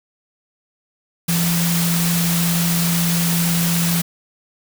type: tone in noise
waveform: sine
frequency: 170.2 Hz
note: F3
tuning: 44 cents flat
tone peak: -17 dBFS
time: 1.28-4.02 s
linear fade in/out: 10 ms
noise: white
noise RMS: -22 dBFS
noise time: 1.28-4.02 s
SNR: +2 dB
effects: none